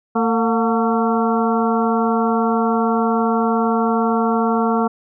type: harmonic tone with a mistuned harmonic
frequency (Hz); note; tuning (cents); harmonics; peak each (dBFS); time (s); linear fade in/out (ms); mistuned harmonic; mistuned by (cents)
226.1; A3; +47; 1 / 2 / 3 / 4 / 5 / 6; -18 / -21 / -23 / -24 / -25 / -26; 0.15-4.88; 10; 3; +82
effects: none